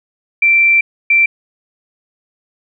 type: tone bursts at uneven times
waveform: sine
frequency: 2348 Hz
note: D7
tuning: 1 cent flat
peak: -7 dBFS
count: 2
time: 0.42-0.81 / 1.1-1.26 s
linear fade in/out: 5 ms
effects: none